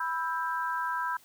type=chord; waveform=sine; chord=E minor; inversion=second; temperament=equal with one note detuned; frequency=987.8 / 1318.5 / 1588 Hz; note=B5 / E6 / G6; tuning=0 / 0 / +22 cents; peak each=-31 / -35 / -34 dBFS; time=0-1.17 s; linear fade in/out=5 ms; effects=white hiss -59 dBFS RMS until 1.24 s